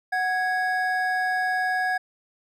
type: tone pair together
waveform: triangle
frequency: 740 / 1658.8 Hz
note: F#5 / G#6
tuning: 0 / -3 cents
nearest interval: octave + major second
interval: 1397 cents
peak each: -23 dBFS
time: 0.12-1.98 s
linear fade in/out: 10 ms
effects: none